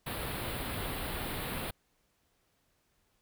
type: band-stop noise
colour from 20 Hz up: pink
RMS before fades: -37 dBFS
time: 0.06-1.71 s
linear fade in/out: 10 ms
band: 4300 to 9200 Hz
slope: 48 dB/octave
effects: pink hiss -74 dBFS RMS until 3.21 s